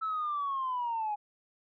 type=linear sweep; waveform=sine; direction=down; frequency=1318.5 to 822 Hz; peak=-29 dBFS; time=0.01-1.16 s; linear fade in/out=20 ms; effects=tanh soft clip ceiling -26 dBFS